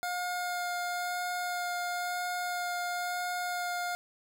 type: tone with vibrato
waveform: 25% pulse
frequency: 712 Hz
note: F5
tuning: 33 cents sharp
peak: -28 dBFS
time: 0.03-3.95 s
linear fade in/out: 0 ms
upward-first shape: sine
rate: 0.99 Hz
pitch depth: 9 cents each way
effects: none